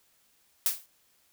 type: noise with exponential decay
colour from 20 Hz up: blue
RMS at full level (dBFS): -22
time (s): 0.66-0.86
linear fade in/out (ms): 1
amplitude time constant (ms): 43
effects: white hiss -67 dBFS RMS until 1.32 s